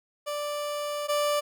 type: tone pair in turn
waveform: 30% pulse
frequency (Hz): 587.3 / 587.3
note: D5 / D5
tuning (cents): 0 / 0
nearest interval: unison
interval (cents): 0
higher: neither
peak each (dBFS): -27 / -21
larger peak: second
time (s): 0.26-1.08 / 1.08-1.41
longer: first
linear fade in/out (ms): 20
effects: none